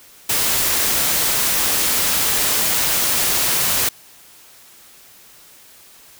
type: noise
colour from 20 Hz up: white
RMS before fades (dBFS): -18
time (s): 0.29-3.89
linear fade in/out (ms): 5
effects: white hiss -46 dBFS RMS until 6.19 s